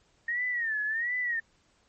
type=tone with vibrato; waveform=sine; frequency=1842 Hz; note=A#6; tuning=21 cents flat; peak=-27 dBFS; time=0.28-1.4 s; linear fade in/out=5 ms; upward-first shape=sine; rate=1.4 Hz; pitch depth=140 cents each way; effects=pink hiss -67 dBFS RMS until 1.88 s + MP3 32 kbps